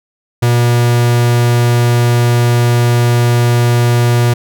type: tone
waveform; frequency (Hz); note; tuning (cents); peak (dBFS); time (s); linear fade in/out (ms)
45% pulse; 120; B2; -49; -8; 0.42-4.34; 10
effects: none